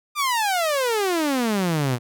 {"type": "exponential sweep", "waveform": "sawtooth", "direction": "down", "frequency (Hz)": [1220, 116.9], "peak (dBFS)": -16, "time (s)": [0.15, 1.99], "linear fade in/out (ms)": 50, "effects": []}